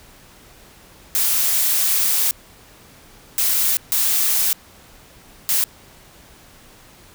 blue noise bursts at uneven times, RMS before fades -18 dBFS, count 4, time 1.15-2.31 / 3.38-3.77 / 3.92-4.53 / 5.49-5.64 s, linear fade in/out 0 ms, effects pink hiss -47 dBFS RMS until 7.14 s

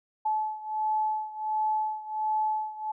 sine beating tone pair, 862 / 863.4 Hz, A5 / A5, -36 / -33 cents, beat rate 1.4 Hz, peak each -28 / -31 dBFS, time 0.25-2.92 s, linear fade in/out 10 ms, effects none

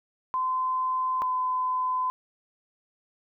sine tone pair in turn, 1028 / 1016.8 Hz, C6 / C6, -31 / -50 cents, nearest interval unison, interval 19 cents, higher first, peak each -24 dBFS, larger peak neither, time 0.34-1.22 / 1.22-2.1 s, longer neither, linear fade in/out 0 ms, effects none

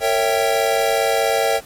square chord, A# diminished seventh, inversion none, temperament equal with one note detuned, 457.4 / 554.4 / 659.3 / 784 Hz, A#4 / C#5 / E5 / G5, -33 / 0 / 0 / 0 cents, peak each -22 dBFS, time 0-1.61 s, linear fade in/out 50 ms, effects pink hiss -43 dBFS RMS until 1.65 s + MP3 64 kbps

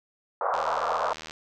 white band-pass noise, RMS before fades -27 dBFS, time 0.41-1.13 s, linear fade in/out 2 ms, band 500 to 1300 Hz, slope 48 dB/octave
click train, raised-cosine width 0.2 ms, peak -21 dBFS, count 62, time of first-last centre 0.54-1.309 s, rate 79.3 Hz
effects none

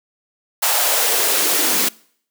white noise with high-pass filter sweep, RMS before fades -17 dBFS, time 0.62-1.89 s, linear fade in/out 10 ms, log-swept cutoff 780 to 230 Hz, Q 2.4, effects noise-tail reverb RT60 0.6 s tail -24 dB re dry

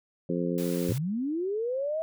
harmonic tone, 87.31 Hz, F2, in tune, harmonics 2 / 3 / 4 / 5 / 6, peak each -30 / -32 / -33 / -34 / -35 dBFS, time 0.29-0.93 s, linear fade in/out 5 ms
white noise, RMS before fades -42 dBFS, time 0.58-0.98 s, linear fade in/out 0 ms
sine linear sweep, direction up, 96.5 to 652 Hz, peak -27 dBFS, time 0.89-2.02 s, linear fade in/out 0 ms
effects none

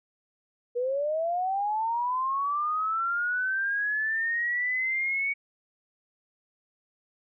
sine linear sweep, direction up, 474.8 to 2245 Hz, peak -25 dBFS, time 0.75-5.34 s, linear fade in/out 20 ms, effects none

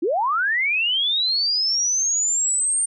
sine linear sweep, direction up, 290 to 8870 Hz, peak -18 dBFS, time 0.02-2.86 s, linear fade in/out 10 ms, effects none

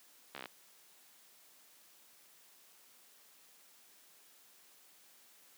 slowing click train, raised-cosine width 0.3 ms, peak -27 dBFS, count 8, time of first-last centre 0.35-0.457 s, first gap 14 ms, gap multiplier 1.03, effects white hiss -63 dBFS RMS until 5.57 s + high-pass 200 Hz 12 dB/octave

